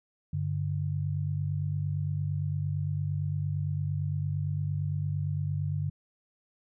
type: tone pair together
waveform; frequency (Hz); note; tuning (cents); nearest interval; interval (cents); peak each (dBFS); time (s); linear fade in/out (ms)
sine; 97.9 / 146.68; G2 / D3; -2 / -2; perfect fifth; 700; -31 / -30; 0.33-5.9; 5
effects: none